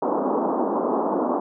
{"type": "band-pass noise", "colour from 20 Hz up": "pink", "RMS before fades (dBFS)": -23, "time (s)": [0.02, 1.4], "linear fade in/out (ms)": 5, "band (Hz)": [220, 1100], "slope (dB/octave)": 48, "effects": []}